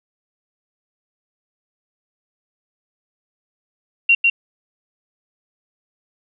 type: tone with echo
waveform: sine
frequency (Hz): 2752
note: F7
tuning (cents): -26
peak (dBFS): -9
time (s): 4.09-4.15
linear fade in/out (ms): 5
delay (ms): 150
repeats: 1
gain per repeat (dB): -2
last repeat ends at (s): 4.3
effects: none